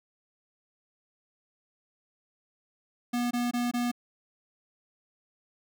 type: tone bursts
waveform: square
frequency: 242.1 Hz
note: B3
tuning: 34 cents flat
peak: -27 dBFS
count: 4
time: 3.13-3.916 s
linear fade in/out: 10 ms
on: 180 ms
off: 22 ms
effects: none